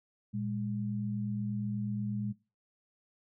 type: tone pair together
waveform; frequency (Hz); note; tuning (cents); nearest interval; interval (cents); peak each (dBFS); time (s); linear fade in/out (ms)
sine; 116.54 / 204.9; A#2 / G#3; 0 / -23; minor seventh; 977; -36 / -34; 0.33-2.33; 20
effects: noise-tail reverb RT60 0.3 s tail -20 dB re dry